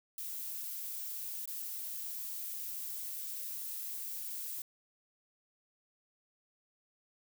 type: noise with dropouts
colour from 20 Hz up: violet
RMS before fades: -41 dBFS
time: 0.18-4.62 s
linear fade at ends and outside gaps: 2 ms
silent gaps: 1.457-1.475 s
effects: none